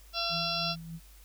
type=harmonic tone; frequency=680 Hz; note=F5; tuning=46 cents flat; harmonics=1 / 2 / 4 / 5 / 6 / 7 / 8; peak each=-37 / -37 / -37 / -37 / -37 / -37 / -37 dBFS; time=0.13-0.76 s; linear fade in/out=50 ms
type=tone with tremolo; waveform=sine; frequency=164.81 Hz; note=E3; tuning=in tune; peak=-36 dBFS; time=0.29-1 s; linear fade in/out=50 ms; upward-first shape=sine; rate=3.2 Hz; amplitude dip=50%
effects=added 50 Hz sine -52 dBFS peak until 1.24 s + white hiss -59 dBFS RMS until 1.24 s